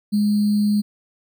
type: tone with sample-and-hold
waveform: sine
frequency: 207.7 Hz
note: G#3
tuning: in tune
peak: -15 dBFS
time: 0.12-0.82 s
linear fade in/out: 20 ms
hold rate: 4410 Hz
effects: none